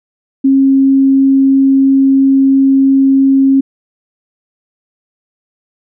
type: tone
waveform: sine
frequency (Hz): 270.3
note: C#4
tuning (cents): -44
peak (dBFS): -5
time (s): 0.44-3.61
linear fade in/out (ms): 10
effects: none